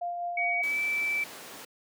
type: tone with tremolo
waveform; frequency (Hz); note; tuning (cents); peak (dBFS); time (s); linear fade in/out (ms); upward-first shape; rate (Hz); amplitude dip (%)
sine; 698.5; F5; 0; -29; 0.01-0.62; 10; sine; 5; 30
type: tone with pitch glide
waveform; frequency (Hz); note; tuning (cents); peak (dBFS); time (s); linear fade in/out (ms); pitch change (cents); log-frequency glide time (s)
sine; 2255 to 2322; C#7 to D7; +29 to -20; -26; 0.37-1.24; 5; +51; 0.57-0.79
type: noise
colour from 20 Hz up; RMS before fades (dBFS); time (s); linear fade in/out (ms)
pink; -43; 0.63-1.65; 5
effects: high-pass 300 Hz 12 dB/octave